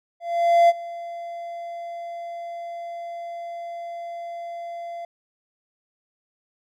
triangle tone with ADSR envelope, 685 Hz, F5, 34 cents flat, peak -9 dBFS, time 0.2-5.05 s, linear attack 490 ms, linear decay 34 ms, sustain -20 dB, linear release 3 ms, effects none

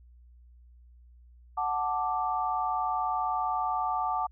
sine chord, D major, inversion first, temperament equal, 740 / 880 / 1174.7 Hz, F#5 / A5 / D6, 0 / 0 / 0 cents, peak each -31 dBFS, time 1.57-4.27 s, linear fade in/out 10 ms, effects added 60 Hz sine -52 dBFS peak until 4.31 s

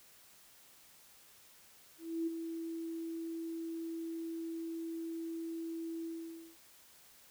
sine tone with ADSR envelope, 329.6 Hz, E4, in tune, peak -31 dBFS, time 1.98-6.57 s, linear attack 290 ms, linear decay 17 ms, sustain -7 dB, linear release 520 ms, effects white hiss -61 dBFS RMS until 7.3 s

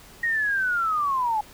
sine linear sweep, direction down, 1887 to 830.6 Hz, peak -21 dBFS, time 0.23-1.41 s, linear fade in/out 5 ms, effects pink hiss -48 dBFS RMS until 1.53 s

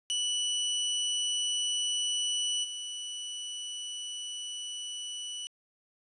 sawtooth tone with level steps, 2960 Hz, F#7, in tune, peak -25 / -33 dBFS, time 0.1-5.47 s, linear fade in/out 0 ms, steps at 2.63 s, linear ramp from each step 20 ms, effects resampled to 24000 Hz + 10-bit

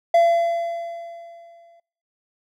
triangle tone with exponential decay, 679 Hz, F5, 49 cents flat, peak -9 dBFS, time 0.14-1.8 s, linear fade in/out 5 ms, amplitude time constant 360 ms, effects noise-tail reverb RT60 0.6 s tail -26 dB re dry

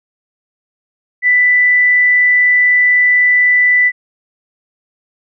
sine tone, 1984 Hz, B6, 7 cents sharp, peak -7 dBFS, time 1.22-3.92 s, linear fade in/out 50 ms, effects none

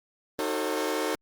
sawtooth chord, D# diminished seventh, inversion none, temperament just, 311.1 / 373.4 / 448 / 537.6 Hz, D#4 / F#4 / A4 / C5, 0 / +16 / +31 / +47 cents, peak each -28 / -30 / -27 / -29 dBFS, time 0.39-1.15 s, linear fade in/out 0 ms, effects Opus 32 kbps

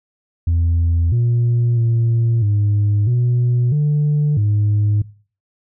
sine tone with pitch steps, 84.1 / 119.1 / 115.9 / 103.2 / 122 / 148.2 / 104.3 Hz, E2 / A#2 / A#2 / G#2 / B2 / D3 / G#2, +35 / +38 / -10 / -10 / -21 / +16 / +8 cents, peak -11 dBFS, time 0.47-5.02 s, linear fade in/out 5 ms, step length 650 ms, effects noise-tail reverb RT60 0.4 s tail -20 dB re dry + tanh soft clip ceiling -11 dBFS

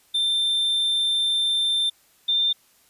triangle / sine tone pair in turn, 3574 / 3590 Hz, A7 / A7, +26 / +34 cents, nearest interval unison, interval 8 cents, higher second, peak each -18 dBFS, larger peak neither, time 0.14-1.9 / 2.28-2.53 s, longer first, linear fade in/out 10 ms, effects white hiss -59 dBFS RMS until 2.89 s + resampled to 32000 Hz

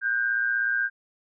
sine tone pair together, 1480 / 1596.4 Hz, F#6 / G6, 0 / +31 cents, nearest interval minor second, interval 131 cents, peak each -29 / -23 dBFS, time 0.01-0.9 s, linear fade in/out 50 ms, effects none

